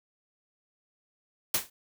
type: noise with exponential decay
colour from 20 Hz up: white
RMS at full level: -21 dBFS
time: 1.54-1.7 s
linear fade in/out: 5 ms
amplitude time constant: 33 ms
effects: none